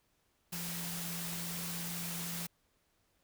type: tone in noise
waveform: sine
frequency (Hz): 171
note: F3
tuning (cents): -36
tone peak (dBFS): -42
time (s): 0.52-2.47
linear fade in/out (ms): 10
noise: white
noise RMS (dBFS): -41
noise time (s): 0.52-2.47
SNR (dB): -4
effects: pink hiss -75 dBFS RMS until 3.23 s